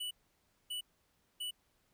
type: tone bursts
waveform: square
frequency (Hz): 2960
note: F#7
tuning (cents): 0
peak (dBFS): -38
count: 3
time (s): 0-1.51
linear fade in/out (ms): 10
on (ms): 110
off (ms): 590
effects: pink hiss -75 dBFS RMS until 1.93 s